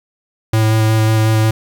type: tone with vibrato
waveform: square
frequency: 110 Hz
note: A2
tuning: in tune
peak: -11 dBFS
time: 0.53-1.51 s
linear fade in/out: 5 ms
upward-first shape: square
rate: 5.5 Hz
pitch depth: 9 cents each way
effects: 8-bit